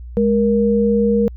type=tone pair together; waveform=sine; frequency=207.7 / 470.6 Hz; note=G#3 / A#4; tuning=0 / +16 cents; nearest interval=octave + major second; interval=1416 cents; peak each=-15 dBFS; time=0.17-1.28 s; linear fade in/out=0 ms; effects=added 60 Hz sine -30 dBFS peak until 1.36 s